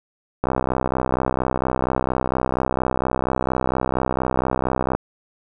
click train, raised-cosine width 1 ms, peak -6 dBFS, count 291, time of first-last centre 0.44-4.95 s, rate 64.3 Hz, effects none

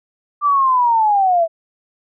sine linear sweep, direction down, 1184 to 645 Hz, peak -11 dBFS, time 0.41-1.48 s, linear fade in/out 50 ms, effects none

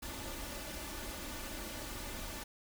pink noise with comb filter, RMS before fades -43 dBFS, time 0.02-2.44 s, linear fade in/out 10 ms, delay 3.4 ms, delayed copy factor +0.6, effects none

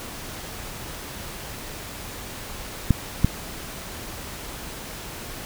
clicks, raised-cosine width 5 ms, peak -3 dBFS, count 2, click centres 2.907 / 3.246 s, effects pink hiss -36 dBFS RMS until 5.45 s

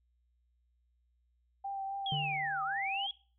sine tone with vibrato, 785 Hz, G5, 2 cents sharp, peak -35 dBFS, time 1.64-3.07 s, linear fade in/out 10 ms, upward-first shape sine, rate 3.8 Hz, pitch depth 18 cents each way
sine linear two-way sweep, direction down then up, 3365 to 1200 to 3365 Hz, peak -34 dBFS, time 2.06-3.11 s, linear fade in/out 2 ms, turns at 2.63 s
triangle tone with exponential decay, 147 Hz, D3, 2 cents sharp, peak -30 dBFS, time 2.12-2.91 s, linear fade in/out 2 ms, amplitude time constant 170 ms
effects noise-tail reverb RT60 0.4 s tail -21 dB re dry + added 60 Hz sine -70 dBFS peak until 3.38 s

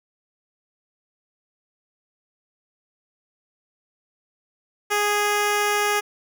10% pulse tone, 414.1 Hz, G#4, 5 cents flat, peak -11 dBFS, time 4.9-6.01 s, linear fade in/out 20 ms, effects none

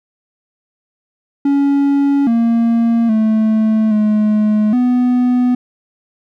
triangle tone with pitch steps, 280.6 / 231.4 / 218.6 / 212.6 / 248.1 Hz, C#4 / A#3 / A3 / G#3 / B3, +21 / -13 / -11 / +41 / +8 cents, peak -8 dBFS, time 1.45-5.55 s, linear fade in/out 5 ms, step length 820 ms, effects none

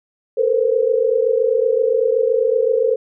sine tone cluster, 444.6 / 472.4 / 518 Hz, A4 / A#4 / C5, +18 / +23 / -17 cents, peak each -18 dBFS, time 0.37-2.96 s, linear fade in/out 10 ms, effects none

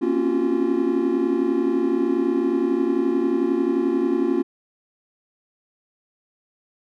triangle tone cluster, 234.6 / 267.1 / 278.5 / 346.6 / 377.7 Hz, A#3 / C4 / C#4 / F4 / F#4, +11 / +36 / +8 / -13 / +36 cents, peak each -25 / -26 / -22 / -20 / -25 dBFS, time 0.01-4.43 s, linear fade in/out 20 ms, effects none

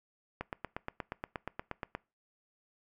click train, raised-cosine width 0.5 ms, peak -21 dBFS, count 14, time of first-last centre 0.41-1.95 s, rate 8.44 Hz, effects noise-tail reverb RT60 0.3 s tail -23 dB re dry

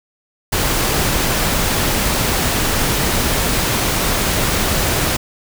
pink noise, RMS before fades -17 dBFS, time 0.52-5.17 s, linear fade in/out 10 ms, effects none

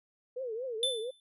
sine tone with vibrato, 480 Hz, B4, 49 cents flat, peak -34 dBFS, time 0.36-1.11 s, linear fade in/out 10 ms, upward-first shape triangle, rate 4.3 Hz, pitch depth 210 cents each way
square tone with exponential decay, 3525 Hz, A7, 2 cents sharp, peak -25 dBFS, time 0.83-1.2 s, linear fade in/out 1 ms, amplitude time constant 79 ms
effects resampled to 32000 Hz

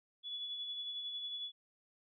sine tone with tremolo, 3416 Hz, G#7, 48 cents sharp, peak -38 dBFS, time 0.23-1.52 s, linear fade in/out 50 ms, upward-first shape sine, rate 11 Hz, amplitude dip 35%, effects none

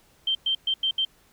sine tone bursts at uneven times, 3136 Hz, G7, in tune, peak -21 dBFS, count 5, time 0.27-0.35 / 0.46-0.55 / 0.67-0.74 / 0.83-0.91 / 0.98-1.05 s, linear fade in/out 5 ms, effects pink hiss -60 dBFS RMS until 1.32 s

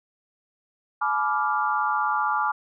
sine chord, G# diminished seventh, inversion none, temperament equal with one note detuned, 852 / 987.8 / 1174.7 / 1396.9 Hz, G#5 / B5 / D6 / F6, +44 / 0 / 0 / 0 cents, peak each -26 / -30 / -25 / -28 dBFS, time 1.01-2.52 s, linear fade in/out 10 ms, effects none

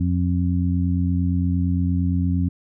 harmonic tone, 88.7 Hz, F2, 27 cents sharp, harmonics 1 / 2 / 3, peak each -20 / -23 / -25 dBFS, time 0-2.49 s, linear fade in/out 10 ms, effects none

